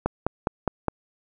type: click train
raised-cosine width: 1 ms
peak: -8 dBFS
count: 5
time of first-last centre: 0.06-0.883 s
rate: 4.86 Hz
effects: none